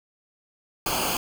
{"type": "noise with comb filter", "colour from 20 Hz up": "pink", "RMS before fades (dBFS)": -26, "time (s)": [0.86, 1.17], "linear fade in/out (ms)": 2, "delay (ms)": 0.53, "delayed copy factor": -0.75, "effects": []}